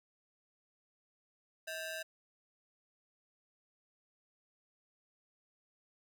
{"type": "ring-modulated tone", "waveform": "sawtooth", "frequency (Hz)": 1110, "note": "C#6", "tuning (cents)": 2, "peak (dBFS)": -33, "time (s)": [1.67, 2.03], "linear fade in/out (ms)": 10, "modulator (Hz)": 469, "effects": []}